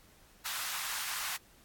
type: high-pass noise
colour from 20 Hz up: pink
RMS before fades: -37 dBFS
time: 0.45-1.37 s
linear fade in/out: 10 ms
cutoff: 1000 Hz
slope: 24 dB/octave
effects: pink hiss -61 dBFS RMS until 1.64 s + AAC 64 kbps